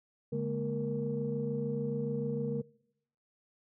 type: tone cluster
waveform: sine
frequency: 143.1 / 208.9 / 235.7 / 467.6 Hz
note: D3 / G#3 / A#3 / A#4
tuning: -45 / +10 / +19 / +5 cents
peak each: -35 / -37 / -38 / -34 dBFS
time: 0.32-2.62 s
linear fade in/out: 10 ms
effects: noise-tail reverb RT60 0.8 s tail -24 dB re dry + tanh soft clip ceiling -22 dBFS